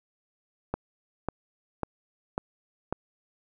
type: click train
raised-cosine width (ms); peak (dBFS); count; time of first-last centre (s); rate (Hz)
1; -14; 5; 0.74-2.926; 1.83
effects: none